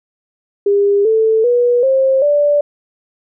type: tone with pitch steps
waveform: sine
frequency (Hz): 403.3 / 442.3 / 485.2 / 532.2 / 583.7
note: G4 / A4 / B4 / C5 / D5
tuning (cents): +49 / +9 / -31 / +29 / -11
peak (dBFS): -9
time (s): 0.66-2.61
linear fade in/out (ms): 5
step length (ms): 390
effects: none